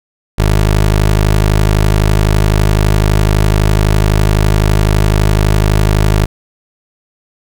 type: tone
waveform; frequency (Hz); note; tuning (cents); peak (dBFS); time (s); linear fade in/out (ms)
20% pulse; 51.91; G#1; 0; -3; 0.38-6.26; 10
effects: none